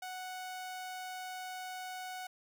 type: tone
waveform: sawtooth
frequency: 740 Hz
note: F#5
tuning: in tune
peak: -37 dBFS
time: 0.02-2.27 s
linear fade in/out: 5 ms
effects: none